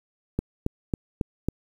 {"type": "click train", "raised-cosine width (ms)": 3, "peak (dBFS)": -11, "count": 5, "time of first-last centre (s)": [0.39, 1.486], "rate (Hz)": 3.65, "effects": ["8-bit"]}